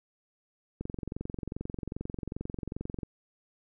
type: click train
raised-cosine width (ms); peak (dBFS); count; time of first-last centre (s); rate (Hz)
3; -22; 51; 0.81-3.032; 22.5
effects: none